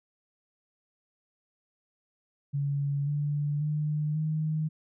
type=tone with pitch steps; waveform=sine; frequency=141.7 / 146.19 / 150.82 / 155.6 Hz; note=C#3 / D3 / D3 / D#3; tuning=+38 / -8 / +46 / 0 cents; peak=-26 dBFS; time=2.53-4.69 s; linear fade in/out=20 ms; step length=540 ms; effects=none